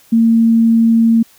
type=tone; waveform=sine; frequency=228.1 Hz; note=A#3; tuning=37 cents flat; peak=-7 dBFS; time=0.12-1.23 s; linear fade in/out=10 ms; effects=white hiss -48 dBFS RMS until 1.38 s